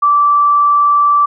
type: tone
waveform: sine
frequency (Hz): 1164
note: D6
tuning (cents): -16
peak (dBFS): -7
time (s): 0.02-1.26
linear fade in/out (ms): 10
effects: none